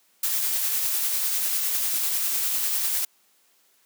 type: noise with tremolo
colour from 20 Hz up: blue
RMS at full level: -24 dBFS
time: 0.23-3.05 s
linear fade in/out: 5 ms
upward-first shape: sine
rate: 10 Hz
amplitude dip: 25%
effects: white hiss -63 dBFS RMS until 3.85 s + high-pass 200 Hz 12 dB/octave